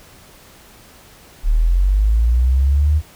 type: linear sweep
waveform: sine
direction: up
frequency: 35.85 to 77.78 Hz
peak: -11 dBFS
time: 1.43-3.02 s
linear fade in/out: 50 ms
effects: pink hiss -45 dBFS RMS until 3.15 s